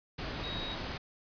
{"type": "tone in noise", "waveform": "sine", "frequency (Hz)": 3800, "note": "A#7", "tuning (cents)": 33, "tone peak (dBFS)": -39, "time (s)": [0.43, 0.75], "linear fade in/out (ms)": 10, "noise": "pink", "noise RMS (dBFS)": -38, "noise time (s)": [0.18, 0.98], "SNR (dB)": -4, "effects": ["resampled to 11025 Hz"]}